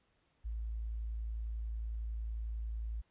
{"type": "tone", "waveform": "sine", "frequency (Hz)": 55.5, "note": "A1", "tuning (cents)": 16, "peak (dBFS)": -36, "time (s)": [0.44, 3.02], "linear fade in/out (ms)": 20, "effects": ["pink hiss -75 dBFS RMS until 3.1 s", "resampled to 8000 Hz"]}